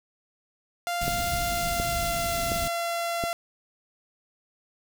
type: tone with pitch glide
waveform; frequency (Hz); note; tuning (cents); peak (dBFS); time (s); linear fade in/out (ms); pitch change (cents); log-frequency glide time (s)
sawtooth; 696 to 682.5; F5 to F5; -6 to -40; -23; 0.87-3.33; 0; -34; 1.41-2.42
type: band-stop noise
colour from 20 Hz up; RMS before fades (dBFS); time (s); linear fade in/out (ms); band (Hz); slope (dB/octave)
pink; -32; 1.01-2.68; 5; 210 to 4100; 12
type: click train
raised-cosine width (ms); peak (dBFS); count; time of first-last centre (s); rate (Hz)
2; -17; 4; 1.08-3.238; 1.39
effects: none